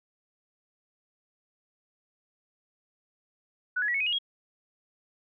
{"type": "tone with pitch steps", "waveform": "sine", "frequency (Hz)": [1480, 1690.3, 1930.4, 2205, 2518, 2876, 3284], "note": ["F#6", "G#6", "B6", "C#7", "D#7", "F#7", "G#7"], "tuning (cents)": [0, 30, -40, -10, 20, -50, -20], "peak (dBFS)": -25, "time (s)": [3.76, 4.187], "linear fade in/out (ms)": 10, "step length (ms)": 61, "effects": []}